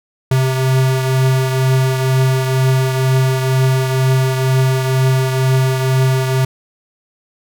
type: beating tone pair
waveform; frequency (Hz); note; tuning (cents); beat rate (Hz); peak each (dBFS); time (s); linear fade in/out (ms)
square; 130.81 / 132.91; C3 / C3; 0 / +28; 2.1; -13 / -22; 0.31-6.45; 5
effects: none